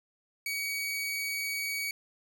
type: tone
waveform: sawtooth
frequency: 2258 Hz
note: C#7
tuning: 31 cents sharp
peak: -28 dBFS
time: 0.46-1.91 s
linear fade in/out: 2 ms
effects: none